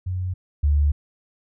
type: tone pair in turn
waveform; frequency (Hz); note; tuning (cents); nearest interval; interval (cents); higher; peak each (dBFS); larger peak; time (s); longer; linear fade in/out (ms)
sine; 91.7 / 72.96; F#2 / D2; -15 / -11; major third; 396; first; -23 / -15; second; 0.06-0.34 / 0.63-0.92; second; 10
effects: none